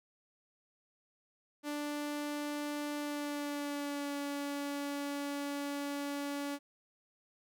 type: tone with pitch glide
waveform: sawtooth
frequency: 293.7 to 284.8 Hz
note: D4 to C#4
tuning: 0 to +47 cents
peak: -32 dBFS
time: 1.63-6.59 s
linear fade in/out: 50 ms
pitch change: -53 cents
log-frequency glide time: 2.97-4.15 s
effects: none